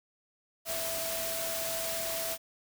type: tone in noise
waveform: sine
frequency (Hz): 659.3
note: E5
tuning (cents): 0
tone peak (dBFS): -37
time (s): 0.65-2.38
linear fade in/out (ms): 50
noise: white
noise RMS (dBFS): -35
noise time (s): 0.65-2.38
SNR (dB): -5
effects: none